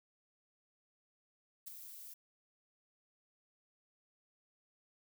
violet noise with ADSR envelope, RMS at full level -43 dBFS, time 1.66-2.14 s, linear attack 18 ms, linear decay 8 ms, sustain -8 dB, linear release 8 ms, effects none

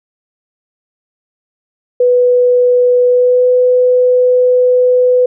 sine tone with pitch glide, 493.9 to 499.9 Hz, B4 to B4, 0 to +21 cents, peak -6 dBFS, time 2-5.26 s, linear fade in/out 5 ms, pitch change +21 cents, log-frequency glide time 3.07-3.48 s, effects none

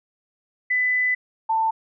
sine tone pair in turn, 2000 / 890.9 Hz, B6 / A5, +21 / +21 cents, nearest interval octave + major second, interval 1400 cents, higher first, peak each -18 dBFS, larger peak neither, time 0.7-1.15 / 1.49-1.71 s, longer first, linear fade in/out 10 ms, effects none

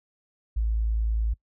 sine tone, 55 Hz, A1, in tune, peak -22 dBFS, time 0.56-1.34 s, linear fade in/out 10 ms, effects noise-tail reverb RT60 0.1 s tail -23 dB re dry

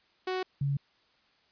sawtooth / sine tone pair in turn, 371.3 / 140.21 Hz, F#4 / C#3, +6 / +20 cents, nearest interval octave + perfect fourth, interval 1686 cents, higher first, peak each -26 dBFS, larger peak neither, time 0.27-0.43 / 0.61-0.77 s, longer neither, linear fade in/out 5 ms, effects white hiss -67 dBFS RMS until 1.51 s + resampled to 11025 Hz

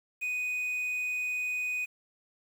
triangle tone with quantisation, 2489 Hz, D#7, in tune, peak -28 dBFS, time 0.21-1.86 s, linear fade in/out 20 ms, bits 9, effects none

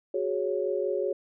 sine chord, F# suspended second, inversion none, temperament equal, 370 / 415.3 / 554.4 Hz, F#4 / G#4 / C#5, 0 / 0 / 0 cents, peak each -30 dBFS, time 0.14-1.13 s, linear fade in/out 5 ms, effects none

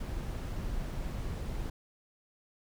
brown noise, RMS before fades -36 dBFS, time 0-1.7 s, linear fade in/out 5 ms, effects none

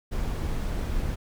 brown noise, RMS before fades -28 dBFS, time 0.11-1.16 s, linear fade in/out 20 ms, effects none

